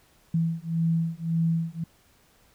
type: beating tone pair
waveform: sine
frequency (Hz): 164.1 / 165.9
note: E3 / E3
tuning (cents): -8 / +11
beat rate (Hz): 1.8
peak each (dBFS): -26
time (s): 0.34-1.84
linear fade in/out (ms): 5
effects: pink hiss -61 dBFS RMS until 2.54 s